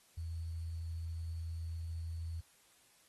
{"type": "tone with sample-and-hold", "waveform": "sine", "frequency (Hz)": 82.7, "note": "E2", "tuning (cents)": 6, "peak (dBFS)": -38, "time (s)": [0.17, 2.41], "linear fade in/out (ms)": 10, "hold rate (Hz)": 4410, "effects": ["white hiss -67 dBFS RMS until 3.08 s", "AAC 32 kbps"]}